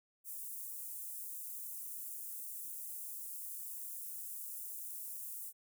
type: high-pass noise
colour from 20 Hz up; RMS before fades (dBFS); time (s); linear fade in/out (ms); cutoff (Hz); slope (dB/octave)
white; -45; 0.24-5.53; 50; 8700; 24
effects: none